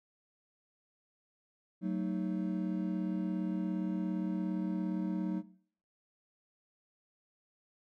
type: chord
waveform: triangle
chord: D# diminished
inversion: first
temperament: just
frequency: 186.68 / 224 / 311.1 Hz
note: F#3 / A3 / D#4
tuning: +16 / +31 / 0 cents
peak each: -31 / -37 / -36 dBFS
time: 1.81-5.43 s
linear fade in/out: 50 ms
effects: noise-tail reverb RT60 0.6 s tail -20 dB re dry

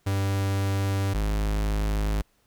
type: tone pair in turn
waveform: 45% pulse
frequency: 98 / 51.91 Hz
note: G2 / G#1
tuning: 0 / 0 cents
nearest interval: major seventh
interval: 1100 cents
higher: first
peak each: -23 dBFS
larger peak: neither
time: 0.06-1.14 / 1.14-2.22 s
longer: neither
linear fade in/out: 10 ms
effects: pink hiss -67 dBFS RMS until 2.46 s

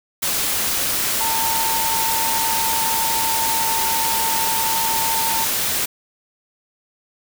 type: tone in noise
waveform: sine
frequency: 903 Hz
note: A5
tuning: 45 cents sharp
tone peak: -22 dBFS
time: 1.2-5.45 s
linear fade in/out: 10 ms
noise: white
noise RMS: -21 dBFS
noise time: 0.22-5.86 s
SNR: -4 dB
effects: none

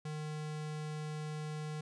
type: tone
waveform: square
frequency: 152.8 Hz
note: D#3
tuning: 31 cents flat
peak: -39 dBFS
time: 0.05-1.81 s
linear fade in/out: 5 ms
effects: resampled to 22050 Hz

